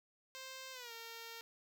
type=tone with pitch glide; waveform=5% pulse; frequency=525 to 459.7 Hz; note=C5 to A#4; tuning=+6 to -24 cents; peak=-36 dBFS; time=0.35-1.41 s; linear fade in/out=0 ms; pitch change=-230 cents; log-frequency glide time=0.72-0.92 s; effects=none

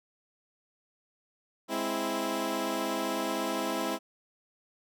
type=chord; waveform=15% pulse; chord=Ab augmented; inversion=none; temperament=equal; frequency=207.7 / 261.6 / 329.6 Hz; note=Ab3 / C4 / E4; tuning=0 / 0 / 0 cents; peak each=-30 / -28 / -26 dBFS; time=1.68-3.99 s; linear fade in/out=50 ms; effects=none

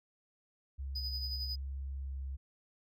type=tone with pitch glide; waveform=sine; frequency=67.9 to 67.31 Hz; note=C#2 to C2; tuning=-35 to +50 cents; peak=-37 dBFS; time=0.78-2.37 s; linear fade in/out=20 ms; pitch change=-15 cents; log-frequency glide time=1.99-2.16 s
type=tone with tremolo; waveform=triangle; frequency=4978 Hz; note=D#8; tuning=in tune; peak=-35 dBFS; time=0.95-1.56 s; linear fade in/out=10 ms; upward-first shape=sine; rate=11 Hz; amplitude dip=50%
effects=none

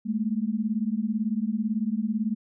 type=beating tone pair; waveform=sine; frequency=207.9 / 225.9 Hz; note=G#3 / A3; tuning=+2 / +46 cents; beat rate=18 Hz; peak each=-27 / -27 dBFS; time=0.05-2.35 s; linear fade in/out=20 ms; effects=none

